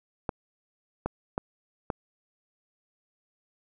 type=clicks; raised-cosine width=1 ms; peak=-14 dBFS; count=4; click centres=0.292 / 1.06 / 1.379 / 1.902 s; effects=none

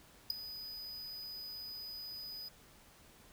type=tone with ADSR envelope; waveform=square; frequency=4978 Hz; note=D#8; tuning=in tune; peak=-27 dBFS; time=0.3-2.49 s; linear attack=4 ms; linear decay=7 ms; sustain=-17 dB; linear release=12 ms; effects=pink hiss -61 dBFS RMS until 3.32 s

